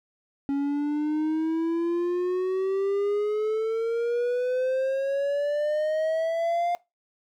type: exponential sweep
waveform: triangle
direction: up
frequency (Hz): 277.2 to 703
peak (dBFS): -21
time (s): 0.49-6.75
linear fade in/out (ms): 0
effects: noise-tail reverb RT60 0.2 s tail -20 dB re dry